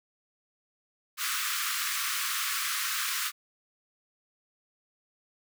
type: high-pass noise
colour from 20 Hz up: pink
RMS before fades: -31 dBFS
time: 1.17-3.32 s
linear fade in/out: 50 ms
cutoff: 1100 Hz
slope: 96 dB/octave
effects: none